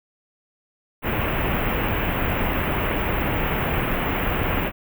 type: band-stop noise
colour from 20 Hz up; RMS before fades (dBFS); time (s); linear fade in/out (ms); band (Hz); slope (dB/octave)
pink; -23; 1.02-4.72; 50; 2900 to 15000; 48
effects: none